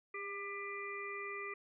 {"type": "harmonic tone with a mistuned harmonic", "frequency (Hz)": 397.9, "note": "G4", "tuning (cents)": 26, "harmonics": [1, 3, 5, 6], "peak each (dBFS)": [-46, -46, -45, -47], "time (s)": [0.14, 1.54], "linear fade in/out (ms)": 5, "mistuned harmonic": 1, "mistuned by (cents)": 18, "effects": []}